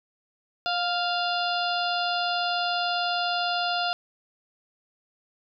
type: harmonic tone with a mistuned harmonic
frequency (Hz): 698.5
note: F5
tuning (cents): 0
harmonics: 1 / 2 / 4 / 5 / 6 / 7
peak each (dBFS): -27 / -30 / -33 / -34 / -35 / -35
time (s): 0.66-3.93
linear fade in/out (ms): 0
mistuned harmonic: 1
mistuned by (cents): +17
effects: none